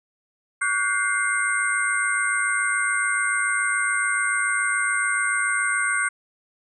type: tone cluster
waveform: sine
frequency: 1133 / 1451 / 1558 / 2102 / 8510 Hz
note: C#6 / F#6 / G6 / C7 / C9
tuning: +37 / -34 / -11 / +7 / +28 cents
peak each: -29 / -25 / -26 / -26 / -29 dBFS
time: 0.61-6.09 s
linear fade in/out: 10 ms
effects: none